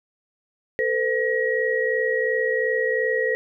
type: tone cluster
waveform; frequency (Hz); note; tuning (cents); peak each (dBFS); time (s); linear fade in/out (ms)
sine; 446.2 / 509 / 1902; A4 / C5 / A#6; +24 / -48 / +34; -24; 0.79-3.35; 0
effects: none